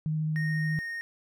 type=tone with vibrato; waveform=sine; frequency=155.56 Hz; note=D#3; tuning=in tune; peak=-26 dBFS; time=0.06-0.79 s; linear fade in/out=0 ms; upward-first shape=triangle; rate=14 Hz; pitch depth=13 cents each way
type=tone; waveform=triangle; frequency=1851 Hz; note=A#6; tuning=13 cents flat; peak=-31 dBFS; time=0.36-1.01 s; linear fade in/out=0 ms
effects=none